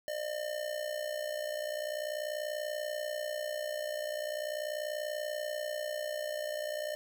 square tone with amplitude modulation, 604 Hz, D5, 48 cents sharp, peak -32 dBFS, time 0.08-6.95 s, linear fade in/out 0 ms, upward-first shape sine, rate 60.4 Hz, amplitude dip 70%, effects none

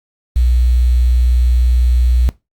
sine tone with quantisation, 61 Hz, B1, 21 cents flat, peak -9 dBFS, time 0.36-2.29 s, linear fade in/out 0 ms, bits 6, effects noise-tail reverb RT60 0.2 s tail -18 dB re dry + Opus 48 kbps

